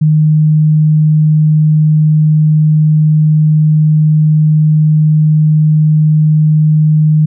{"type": "tone", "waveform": "sine", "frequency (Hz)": 154, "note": "D#3", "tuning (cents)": -17, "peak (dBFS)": -5, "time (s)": [0.01, 7.26], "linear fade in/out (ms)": 10, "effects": []}